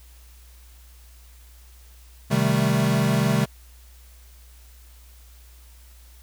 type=chord; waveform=square; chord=A half-diminished seventh; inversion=first; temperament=equal; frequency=130.81 / 155.56 / 196 / 220 Hz; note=C3 / Eb3 / G3 / A3; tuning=0 / 0 / 0 / 0 cents; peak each=-24 / -25 / -25 / -26 dBFS; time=2.3-3.46 s; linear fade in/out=20 ms; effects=added 60 Hz sine -46 dBFS peak until 6.22 s + white hiss -55 dBFS RMS until 6.22 s